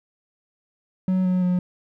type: tone with pitch steps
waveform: triangle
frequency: 186 / 183.02 / 180.08 Hz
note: F#3 / F#3 / F#3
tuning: +9 / -19 / -47 cents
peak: -16 dBFS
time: 1.08-1.59 s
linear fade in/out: 2 ms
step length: 170 ms
effects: none